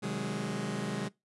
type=chord; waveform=sawtooth; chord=Ab dominant seventh; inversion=first; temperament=just; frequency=129.78 / 155.74 / 186.89 / 207.7 Hz; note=C3 / Eb3 / Gb3 / Ab3; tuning=-14 / +2 / +18 / 0 cents; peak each=-36 / -36 / -34 / -32 dBFS; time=0.02-1.09 s; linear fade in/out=20 ms; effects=noise-tail reverb RT60 0.2 s tail -22 dB re dry + resampled to 24000 Hz